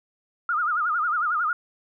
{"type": "tone with vibrato", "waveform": "sine", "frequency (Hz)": 1318.5, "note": "E6", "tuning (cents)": 0, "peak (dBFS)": -21, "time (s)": [0.49, 1.53], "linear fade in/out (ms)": 2, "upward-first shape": "sine", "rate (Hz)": 11, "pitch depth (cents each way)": 160, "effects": []}